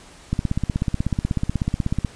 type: click train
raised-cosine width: 5 ms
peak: -8 dBFS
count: 29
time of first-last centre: 0.33-2.048 s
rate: 16.3 Hz
effects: pink hiss -46 dBFS RMS until 2.15 s + resampled to 22050 Hz